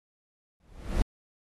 brown noise with exponential growth, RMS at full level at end -23 dBFS, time 0.6-1.02 s, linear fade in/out 1 ms, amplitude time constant 90 ms, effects AAC 32 kbps

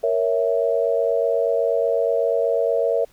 sine chord, A# diminished, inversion none, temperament equal, 466.2 / 554.4 / 659.3 Hz, A#4 / C#5 / E5, 0 / 0 / 0 cents, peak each -21 / -22 / -22 dBFS, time 0.03-3.05 s, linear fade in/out 10 ms, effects pink hiss -56 dBFS RMS until 3.12 s

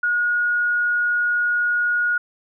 sine tone, 1444 Hz, F#6, 43 cents flat, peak -17 dBFS, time 0.03-2.18 s, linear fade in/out 5 ms, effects none

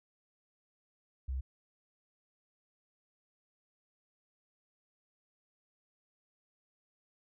sine tone, 65.41 Hz, C2, in tune, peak -33 dBFS, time 1.28-1.41 s, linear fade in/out 10 ms, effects none

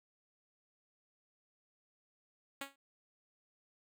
5% pulse tone with exponential decay, 276.3 Hz, C#4, 6 cents flat, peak -26 dBFS, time 2.61-2.76 s, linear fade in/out 5 ms, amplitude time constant 31 ms, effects none

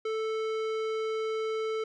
sine tone with tanh clipping, 440 Hz, A4, in tune, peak -31 dBFS, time 0.05-1.84 s, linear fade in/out 5 ms, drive 17 dB, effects none

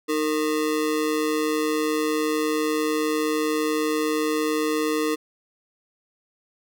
square ring-modulated tone, 384.3 Hz, G4, 34 cents flat, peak -19 dBFS, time 0.08-5.16 s, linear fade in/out 20 ms, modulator 74.4 Hz, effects none

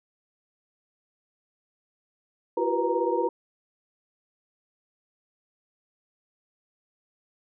sine tone cluster, 342 / 377.8 / 480 / 497.6 / 933 Hz, F4 / F#4 / B4 / B4 / A#5, -36 / +36 / -49 / +13 / +1 cents, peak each -29 dBFS, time 2.57-3.29 s, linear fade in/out 5 ms, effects none

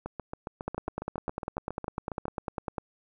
two click trains, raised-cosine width 1 ms, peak -21 / -17 dBFS, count 17 / 22, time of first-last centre 0.06-2.255 / 0.68-2.782 s, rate 7.29 / 9.99 Hz, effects none

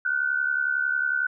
sine tone pair together, 1443 / 1514 Hz, F#6 / F#6, -44 / +39 cents, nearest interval minor second, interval 83 cents, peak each -26 / -24 dBFS, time 0.05-1.27 s, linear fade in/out 5 ms, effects none

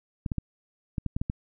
clicks, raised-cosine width 5 ms, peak -16 dBFS, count 8, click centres 0.262 / 0.318 / 0.383 / 0.982 / 1.063 / 1.165 / 1.215 / 1.299 s, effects none

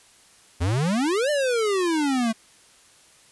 square exponential two-way sweep, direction up then down, 80.1 to 606 to 218.1 Hz, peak -21 dBFS, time 0.6-2.33 s, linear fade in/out 20 ms, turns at 1.3 s, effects white hiss -54 dBFS RMS until 3.31 s + resampled to 24000 Hz

